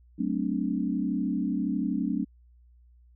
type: chord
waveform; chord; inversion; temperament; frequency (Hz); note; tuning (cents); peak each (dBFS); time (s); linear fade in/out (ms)
sine; D dominant seventh; first; equal with one note detuned; 188.34 / 220 / 261.6 / 293.7; F#3 / A3 / C4 / D4; +31 / 0 / 0 / 0; -31; 0.18-2.25; 20
effects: added 60 Hz sine -54 dBFS peak until 3.15 s